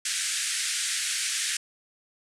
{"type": "band-pass noise", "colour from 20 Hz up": "white", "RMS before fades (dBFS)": -29, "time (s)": [0.05, 1.57], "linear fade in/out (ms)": 5, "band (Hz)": [1500, 9700], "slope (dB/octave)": 48, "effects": []}